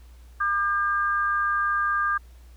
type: tone pair together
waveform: sine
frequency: 1201 / 1606 Hz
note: D6 / G6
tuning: +38 / +41 cents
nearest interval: perfect fourth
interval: 503 cents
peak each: -23 / -25 dBFS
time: 0.4-2.18 s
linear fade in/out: 10 ms
effects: added 60 Hz sine -45 dBFS peak until 2.56 s + pink hiss -60 dBFS RMS until 2.56 s